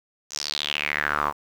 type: tone with band-pass filter sweep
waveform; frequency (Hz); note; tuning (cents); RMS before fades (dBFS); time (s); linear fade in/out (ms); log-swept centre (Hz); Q
sawtooth; 73.8; D2; +9; -27; 0.3-1.33; 50; 6400 to 990; 5.1
effects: 8-bit